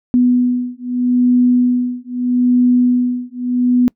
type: beating tone pair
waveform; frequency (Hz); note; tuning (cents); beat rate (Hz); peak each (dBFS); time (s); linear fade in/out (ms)
sine; 246.9 / 247.69; B3 / B3; 0 / +5; 0.79; -14; 0.14-3.88; 0
effects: noise-tail reverb RT60 0.1 s tail -25 dB re dry